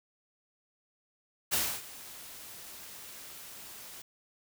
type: noise with ADSR envelope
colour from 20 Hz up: white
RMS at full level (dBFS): -28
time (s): 1.51-4.02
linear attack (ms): 24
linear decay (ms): 280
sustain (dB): -19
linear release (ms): 4
effects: none